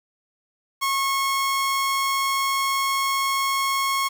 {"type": "tone", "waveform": "sawtooth", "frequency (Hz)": 1091, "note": "C#6", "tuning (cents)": -28, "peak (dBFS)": -17, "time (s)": [0.81, 4.09], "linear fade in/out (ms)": 20, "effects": ["8-bit"]}